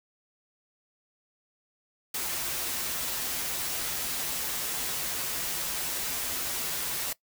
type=noise with comb filter; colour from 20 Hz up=white; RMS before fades=-32 dBFS; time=2.14-7.13 s; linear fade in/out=5 ms; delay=9.8 ms; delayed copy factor=-0.55; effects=noise-tail reverb RT60 0.1 s tail -20 dB re dry